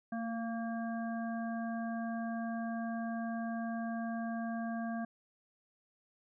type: harmonic tone with a mistuned harmonic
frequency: 230 Hz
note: A#3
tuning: 23 cents flat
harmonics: 1 / 3 / 5 / 7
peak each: -36 / -41 / -50 / -47 dBFS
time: 0.12-5.05 s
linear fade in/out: 5 ms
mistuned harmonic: 1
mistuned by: -19 cents
effects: none